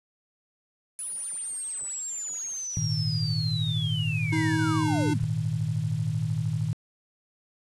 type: linear sweep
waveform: sine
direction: down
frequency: 9956 to 39.93 Hz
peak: -31 dBFS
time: 0.99-5.24 s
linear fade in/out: 0 ms
type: chord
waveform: sine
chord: Ab suspended second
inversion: none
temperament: just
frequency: 103.83 / 116.8 / 155.74 Hz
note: Ab2 / Bb2 / Eb3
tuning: 0 / +4 / +2 cents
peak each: -32 / -29 / -28 dBFS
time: 2.77-6.73 s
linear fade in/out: 0 ms
type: tone with pitch glide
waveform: square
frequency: 317.9 to 300.2 Hz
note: D#4 to D4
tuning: +37 to +38 cents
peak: -26 dBFS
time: 4.32-5.14 s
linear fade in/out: 10 ms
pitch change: -99 cents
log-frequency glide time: 4.78-4.95 s
effects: resampled to 24000 Hz + 8-bit